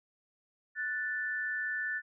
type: tone pair together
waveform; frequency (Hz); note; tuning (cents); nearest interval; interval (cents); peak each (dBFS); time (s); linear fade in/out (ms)
sine; 1480 / 1765.2; F#6 / A6; 0 / +5; minor third; 305; -37 / -33; 0.75-2.02; 50
effects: none